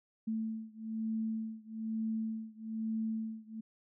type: beating tone pair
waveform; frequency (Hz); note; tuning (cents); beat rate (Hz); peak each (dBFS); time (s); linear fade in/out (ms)
sine; 221 / 222.1; A3 / A3; +8 / +16; 1.1; -37 / -38; 0.27-3.61; 10
effects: none